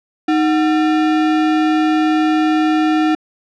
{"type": "tone with sample-and-hold", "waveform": "sine", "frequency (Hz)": 311.1, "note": "D#4", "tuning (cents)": 0, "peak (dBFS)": -11, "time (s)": [0.28, 3.15], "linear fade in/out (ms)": 5, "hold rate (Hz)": 1050, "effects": ["low-pass 3000 Hz 12 dB/octave"]}